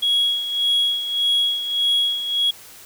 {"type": "tone with tremolo", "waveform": "sine", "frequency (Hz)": 3322, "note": "G#7", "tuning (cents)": 0, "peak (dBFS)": -13, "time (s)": [0.02, 2.51], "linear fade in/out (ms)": 10, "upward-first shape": "sine", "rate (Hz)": 1.7, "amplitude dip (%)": 70, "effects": ["tanh soft clip ceiling -13 dBFS", "white hiss -43 dBFS RMS until 2.85 s"]}